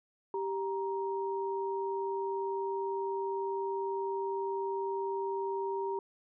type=tone pair together; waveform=sine; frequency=391.1 / 939 Hz; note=G4 / A#5; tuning=-4 / +12 cents; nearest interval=octave + minor third; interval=1516 cents; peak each=-33 / -36 dBFS; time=0.34-5.99 s; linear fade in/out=2 ms; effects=none